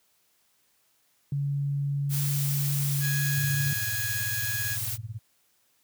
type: tone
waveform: sine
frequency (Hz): 141.3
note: C#3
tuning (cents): +34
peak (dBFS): -25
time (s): 1.32-3.73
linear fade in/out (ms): 2
type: noise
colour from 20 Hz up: blue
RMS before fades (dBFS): -32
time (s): 2.09-4.98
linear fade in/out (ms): 50
type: harmonic tone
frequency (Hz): 831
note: G#5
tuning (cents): +1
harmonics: 2 / 3 / 4 / 5 / 6 / 7 / 8 / 9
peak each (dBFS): -32 / -43 / -46 / -45 / -48 / -52 / -42 / -53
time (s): 3-4.78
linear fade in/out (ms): 50
type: tone with tremolo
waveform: sine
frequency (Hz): 110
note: A2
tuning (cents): 0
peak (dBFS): -30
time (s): 3.37-5.19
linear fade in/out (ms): 0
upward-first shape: sine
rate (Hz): 18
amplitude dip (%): 95
effects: white hiss -68 dBFS RMS until 5.83 s + high-pass 60 Hz 12 dB/octave

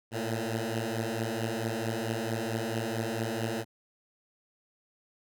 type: beating tone pair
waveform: 10% pulse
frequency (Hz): 111 / 115.5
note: A2 / A#2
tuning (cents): +16 / -16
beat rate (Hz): 4.5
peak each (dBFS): -25 / -25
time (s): 0.11-3.65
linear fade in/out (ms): 50
effects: none

